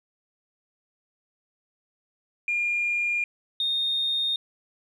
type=tone pair in turn; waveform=sine; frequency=2412 / 3681 Hz; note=D7 / A#7; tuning=+46 / -23 cents; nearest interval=perfect fifth; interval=731 cents; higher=second; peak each=-22 dBFS; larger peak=neither; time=2.48-3.24 / 3.6-4.36 s; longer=neither; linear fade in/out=2 ms; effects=tanh soft clip ceiling -18 dBFS